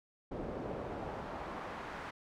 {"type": "noise with band-pass filter sweep", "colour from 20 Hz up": "brown", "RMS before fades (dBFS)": -42, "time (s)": [0.31, 2.11], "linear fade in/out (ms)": 10, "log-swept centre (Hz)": [440, 1500], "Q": 1, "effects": []}